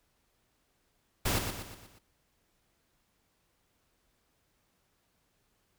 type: noise with echo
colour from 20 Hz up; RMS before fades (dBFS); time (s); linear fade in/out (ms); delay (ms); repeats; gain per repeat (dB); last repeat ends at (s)
pink; -29; 1.25-1.39; 10; 120; 5; -6; 1.99
effects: pink hiss -74 dBFS RMS until 5.78 s